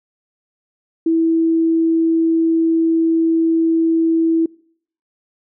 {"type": "tone", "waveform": "sine", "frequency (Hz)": 327.4, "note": "E4", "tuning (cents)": -12, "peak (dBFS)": -12, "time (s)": [1.06, 4.46], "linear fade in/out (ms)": 5, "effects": ["noise-tail reverb RT60 0.6 s tail -25 dB re dry"]}